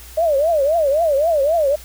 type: tone with vibrato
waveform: sine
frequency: 609 Hz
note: D#5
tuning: 37 cents flat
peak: -13 dBFS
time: 0.17-1.76 s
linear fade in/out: 10 ms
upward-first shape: triangle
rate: 3.8 Hz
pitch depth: 240 cents each way
effects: added 60 Hz sine -39 dBFS peak until 1.84 s + white hiss -41 dBFS RMS until 1.84 s